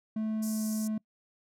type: tone with pitch glide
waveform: triangle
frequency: 218 to 216.6 Hz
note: A3 to A3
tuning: -16 to -27 cents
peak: -27 dBFS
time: 0.16-0.98 s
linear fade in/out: 5 ms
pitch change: -11 cents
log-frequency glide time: 0.49-0.62 s
type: band-pass noise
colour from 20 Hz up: pink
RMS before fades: -43 dBFS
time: 0.42-0.88 s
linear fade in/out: 10 ms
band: 5300 to 14000 Hz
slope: 48 dB/octave
effects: noise-tail reverb RT60 0.1 s tail -24 dB re dry